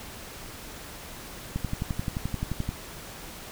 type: click train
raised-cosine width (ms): 5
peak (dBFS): -16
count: 14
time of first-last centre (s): 1.56-2.69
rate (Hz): 11.5
effects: pink hiss -42 dBFS RMS until 3.51 s